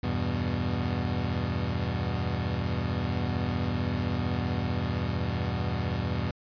25% pulse chord, E minor, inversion none, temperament equal, 82.41 / 98 / 123.47 Hz, E2 / G2 / B2, 0 / 0 / 0 cents, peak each -28 dBFS, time 0.03-6.31 s, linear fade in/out 5 ms, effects resampled to 11025 Hz

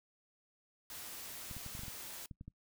white noise, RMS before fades -47 dBFS, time 0.9-2.26 s, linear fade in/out 2 ms
clicks, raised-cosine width 5 ms, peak -35 dBFS, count 10, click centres 1.512 / 1.567 / 1.663 / 1.751 / 1.793 / 1.834 / 1.882 / 2.312 / 2.411 / 2.48 s
effects noise-tail reverb RT60 0.1 s tail -22 dB re dry

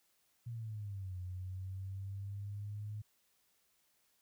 sine exponential two-way sweep, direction down then up, 119.6 to 90.3 to 106.3 Hz, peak -40 dBFS, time 0.46-3.02 s, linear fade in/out 10 ms, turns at 1.18 s, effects white hiss -75 dBFS RMS until 4.21 s

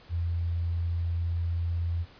sine tone, 85 Hz, F2, 46 cents flat, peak -26 dBFS, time 0.09-2.06 s, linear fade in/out 50 ms, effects pink hiss -54 dBFS RMS until 2.19 s + resampled to 11025 Hz

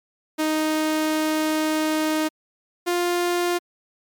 sawtooth tone pair in turn, 311.1 / 351.1 Hz, D#4 / F4, 0 / +9 cents, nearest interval major second, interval 209 cents, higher second, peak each -16 dBFS, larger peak neither, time 0.38-2.29 / 2.86-3.59 s, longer first, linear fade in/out 20 ms, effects MP3 96 kbps

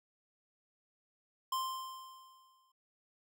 square tone with exponential decay, 1046.5 Hz, C6, in tune, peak -32 dBFS, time 1.52-2.72 s, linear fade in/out 5 ms, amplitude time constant 260 ms, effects none

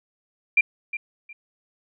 sine tone with echo, 2379 Hz, D7, 22 cents sharp, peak -13 dBFS, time 0.57-0.61 s, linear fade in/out 5 ms, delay 360 ms, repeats 2, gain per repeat -13 dB, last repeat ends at 1.33 s, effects none

